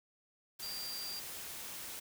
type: tone in noise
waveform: sine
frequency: 4736 Hz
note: D8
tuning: 14 cents sharp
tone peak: -41 dBFS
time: 0.62-1.2 s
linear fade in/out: 10 ms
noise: white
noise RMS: -45 dBFS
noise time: 0.59-2 s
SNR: +1 dB
effects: none